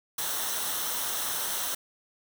white noise with comb filter, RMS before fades -31 dBFS, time 0.18-1.75 s, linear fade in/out 5 ms, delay 0.42 ms, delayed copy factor -0.6, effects none

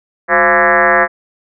sine tone with frequency modulation, 1174.7 Hz, D6, in tune, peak -7 dBFS, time 0.28-1.08 s, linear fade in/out 50 ms, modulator 162 Hz, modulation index 4.6, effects none

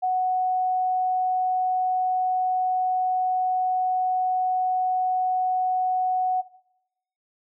sine tone, 740 Hz, F#5, in tune, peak -20 dBFS, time 0.02-6.42 s, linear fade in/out 20 ms, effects noise-tail reverb RT60 0.8 s tail -17 dB re dry

